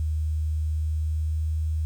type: tone with pitch glide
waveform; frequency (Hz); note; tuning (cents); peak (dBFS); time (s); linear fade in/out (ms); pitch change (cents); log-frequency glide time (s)
sine; 77.6 to 78.46; D#2 to D#2; -4 to +15; -23; 0-1.85; 0; +19; 0.64-1.67
effects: 9-bit

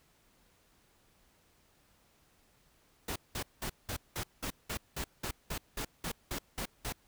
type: noise bursts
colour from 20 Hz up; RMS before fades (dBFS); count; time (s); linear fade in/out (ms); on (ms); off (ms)
pink; -37; 15; 3.08-6.925; 5; 79; 190
effects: pink hiss -68 dBFS RMS until 7.07 s

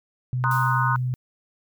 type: tone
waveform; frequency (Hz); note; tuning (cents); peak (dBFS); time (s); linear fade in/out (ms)
sine; 126.1; B2; +36; -22; 0.33-1.14; 0
type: chord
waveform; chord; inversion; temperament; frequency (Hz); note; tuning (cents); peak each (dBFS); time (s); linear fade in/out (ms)
sine; C half-diminished seventh; third; equal with one note detuned; 937.7 / 1046.5 / 1244.5 / 1480; Bb5 / C6 / Eb6 / Gb6; +10 / 0 / 0 / 0; -26; 0.44-0.96; 0
type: noise with exponential decay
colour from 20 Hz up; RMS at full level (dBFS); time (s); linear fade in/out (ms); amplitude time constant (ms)
blue; -37; 0.51-1.16; 1; 140
effects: none

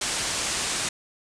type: low-pass noise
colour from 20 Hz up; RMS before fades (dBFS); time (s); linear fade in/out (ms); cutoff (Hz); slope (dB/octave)
white; -28; 0.01-0.89; 5; 9200; 48
effects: none

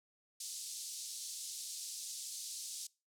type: band-pass noise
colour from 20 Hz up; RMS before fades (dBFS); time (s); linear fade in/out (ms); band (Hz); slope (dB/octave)
white; -45; 0.4-2.87; 5; 4100 to 9400; 24
effects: noise-tail reverb RT60 0.3 s tail -23 dB re dry

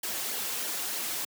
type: noise with flanger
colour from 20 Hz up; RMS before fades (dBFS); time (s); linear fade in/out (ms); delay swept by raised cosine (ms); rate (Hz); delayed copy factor
white; -33; 0.03-1.25; 5; 0.78 to 5.08; 3.2; -0.6
effects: high-pass 200 Hz 12 dB/octave

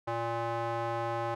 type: tone with band-pass filter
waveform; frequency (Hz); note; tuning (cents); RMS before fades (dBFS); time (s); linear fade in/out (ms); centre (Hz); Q
square; 116.54; A#2; 0; -33; 0.07-1.35; 10; 840; 1.6
effects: none

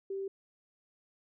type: tone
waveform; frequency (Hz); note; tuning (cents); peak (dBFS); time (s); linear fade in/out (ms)
sine; 389.7; G4; -10; -34; 0.1-0.28; 5
effects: none

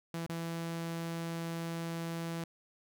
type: tone with dropouts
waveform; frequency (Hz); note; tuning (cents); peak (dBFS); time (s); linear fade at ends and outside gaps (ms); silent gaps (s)
sawtooth; 166.6; E3; +19; -32; 0.14-2.44; 2; 0.264-0.294
effects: none

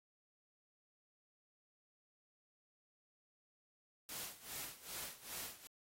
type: noise with tremolo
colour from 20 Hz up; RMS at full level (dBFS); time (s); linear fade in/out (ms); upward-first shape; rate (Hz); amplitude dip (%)
white; -45; 4.09-5.67; 0; sine; 2.5; 85
effects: AAC 48 kbps

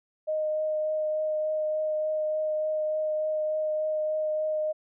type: tone with vibrato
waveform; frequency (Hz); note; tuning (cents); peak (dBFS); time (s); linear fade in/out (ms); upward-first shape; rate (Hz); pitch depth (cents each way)
sine; 618; D#5; -12; -25; 0.27-4.73; 20; triangle; 3.4; 11
effects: none

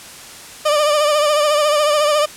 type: tone with vibrato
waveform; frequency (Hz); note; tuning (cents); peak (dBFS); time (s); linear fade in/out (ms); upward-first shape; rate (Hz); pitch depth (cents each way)
30% pulse; 597; D5; +28; -10; 0.65-2.26; 10; triangle; 14; 61
effects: white hiss -36 dBFS RMS until 2.36 s + low-pass 10000 Hz 12 dB/octave

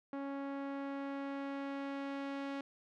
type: tone with low-pass filter sweep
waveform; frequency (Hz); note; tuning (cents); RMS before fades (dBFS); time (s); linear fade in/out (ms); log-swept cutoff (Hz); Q
sawtooth; 277.2; C#4; 0; -41; 0.13-2.61; 2; 1400 to 3200; 0.77
effects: none

